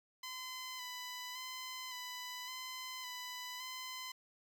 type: tone with vibrato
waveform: 10% pulse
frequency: 1010 Hz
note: B5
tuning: 39 cents sharp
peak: -35 dBFS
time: 0.23-4.12 s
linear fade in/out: 5 ms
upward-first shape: square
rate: 0.89 Hz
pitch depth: 24 cents each way
effects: none